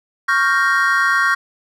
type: chord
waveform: triangle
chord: G half-diminished seventh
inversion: second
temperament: equal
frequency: 1108.7 / 1396.9 / 1568 / 1864.7 Hz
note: Db6 / F6 / G6 / Bb6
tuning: 0 / 0 / 0 / 0 cents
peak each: -17 dBFS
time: 0.28-1.35 s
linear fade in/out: 10 ms
effects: none